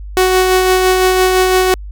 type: tone with tremolo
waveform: sawtooth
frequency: 371.4 Hz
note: F#4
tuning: 7 cents sharp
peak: -4 dBFS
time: 0.17-1.74 s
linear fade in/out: 0 ms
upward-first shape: sine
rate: 5.9 Hz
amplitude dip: 30%
effects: added 50 Hz sine -25 dBFS peak until 1.91 s